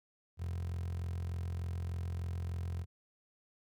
15% pulse tone with high-pass filter, 43.35 Hz, F1, 12 cents flat, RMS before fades -38 dBFS, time 0.37-2.86 s, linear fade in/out 50 ms, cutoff 88 Hz, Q 5.7, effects none

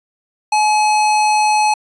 square tone, 850 Hz, G#5, 40 cents sharp, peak -12 dBFS, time 0.52-1.74 s, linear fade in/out 5 ms, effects resampled to 22050 Hz

